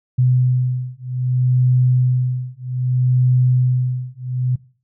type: beating tone pair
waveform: sine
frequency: 126 / 126.63 Hz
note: B2 / B2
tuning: +35 / +44 cents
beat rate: 0.63 Hz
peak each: -17 dBFS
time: 0.18-4.56 s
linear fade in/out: 10 ms
effects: noise-tail reverb RT60 0.4 s tail -20 dB re dry

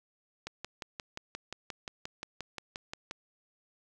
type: click train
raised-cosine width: 0.2 ms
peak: -21 dBFS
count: 16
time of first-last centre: 0.47-3.111 s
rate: 5.68 Hz
effects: none

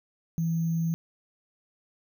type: tone with sample-and-hold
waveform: sine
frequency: 164.81 Hz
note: E3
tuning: in tune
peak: -24 dBFS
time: 0.38-0.94 s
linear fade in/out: 0 ms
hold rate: 6300 Hz
effects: none

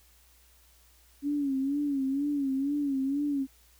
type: tone with vibrato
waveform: sine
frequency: 278.8 Hz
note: C#4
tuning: 10 cents sharp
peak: -26 dBFS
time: 1.22-3.47 s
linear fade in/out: 50 ms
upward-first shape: sine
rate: 2.1 Hz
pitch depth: 84 cents each way
effects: added 60 Hz sine -61 dBFS peak until 3.79 s + white hiss -62 dBFS RMS until 3.79 s

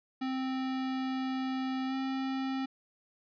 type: tone with pitch glide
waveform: square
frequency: 261.6 to 265.6 Hz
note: C4 to C4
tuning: 0 to +26 cents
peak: -32 dBFS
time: 0.21-2.66 s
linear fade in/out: 10 ms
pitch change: +26 cents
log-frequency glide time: 1.87-1.94 s
effects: resampled to 11025 Hz

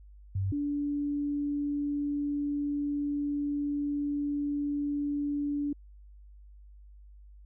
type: tone pair in turn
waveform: sine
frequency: 96.7 / 289 Hz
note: G2 / D4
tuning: -23 / -28 cents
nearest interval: octave + perfect fifth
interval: 1895 cents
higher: second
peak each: -27 / -28 dBFS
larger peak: first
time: 0.35-0.52 / 0.52-5.73 s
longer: second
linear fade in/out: 5 ms
effects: added 50 Hz sine -49 dBFS peak until 7.45 s

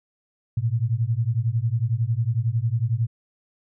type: beating tone pair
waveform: sine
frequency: 110 / 121 Hz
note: A2 / B2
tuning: 0 / -35 cents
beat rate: 11 Hz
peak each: -23 / -23 dBFS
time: 0.57-3.07 s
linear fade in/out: 5 ms
effects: none

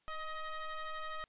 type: ring-modulated tone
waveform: 35% pulse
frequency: 628 Hz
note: D#5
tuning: 16 cents sharp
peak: -34 dBFS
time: 0.08-1.24 s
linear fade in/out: 0 ms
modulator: 634 Hz
effects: white hiss -75 dBFS RMS until 1.28 s + resampled to 8000 Hz

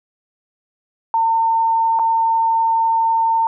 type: tone with dropouts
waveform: sine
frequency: 906 Hz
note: A#5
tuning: 50 cents flat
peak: -13 dBFS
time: 1.14-3.47 s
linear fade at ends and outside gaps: 1 ms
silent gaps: 1.99-1.995 s
effects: none

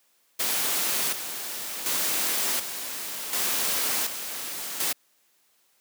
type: noise with tremolo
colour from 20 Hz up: white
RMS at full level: -26 dBFS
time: 0.39-4.93 s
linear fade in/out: 10 ms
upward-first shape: square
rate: 0.68 Hz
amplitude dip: 60%
effects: white hiss -66 dBFS RMS until 5.8 s + high-pass 200 Hz 12 dB/octave

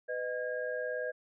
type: tone cluster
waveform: sine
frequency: 500 / 618 / 1628 Hz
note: B4 / D#5 / G#6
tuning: +21 / -12 / -35 cents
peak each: -36 / -37 / -39 dBFS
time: 0.08-1.12 s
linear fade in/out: 20 ms
effects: none

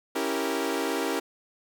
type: chord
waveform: sawtooth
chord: C# diminished seventh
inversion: none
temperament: equal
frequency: 277.2 / 329.6 / 392 / 466.2 Hz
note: C#4 / E4 / G4 / Bb4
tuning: 0 / 0 / 0 / 0 cents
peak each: -28 dBFS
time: 0.15-1.2 s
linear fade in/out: 10 ms
effects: none

